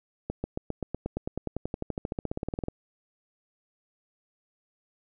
accelerating click train, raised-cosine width 2 ms, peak -17 dBFS, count 29, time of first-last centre 0.3-2.684 s, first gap 140 ms, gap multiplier 0.96, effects none

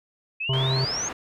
sine exponential sweep, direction up, 2514 to 6620 Hz, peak -26 dBFS, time 0.4-1.09 s, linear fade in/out 10 ms
harmonic tone, 132.2 Hz, C3, 18 cents sharp, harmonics 1 / 3 / 5 / 7 / 8, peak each -22 / -32 / -36 / -39 / -40 dBFS, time 0.49-0.85 s, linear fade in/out 5 ms
white low-pass noise, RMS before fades -35 dBFS, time 0.53-1.13 s, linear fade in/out 5 ms, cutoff 1600 Hz, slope 12 dB/octave
effects none

